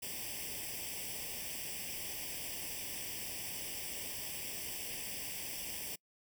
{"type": "noise with comb filter", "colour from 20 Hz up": "white", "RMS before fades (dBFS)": -42, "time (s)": [0.02, 5.96], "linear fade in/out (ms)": 10, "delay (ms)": 0.37, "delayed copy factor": 0.95, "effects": ["noise-tail reverb RT60 0.1 s tail -26 dB re dry"]}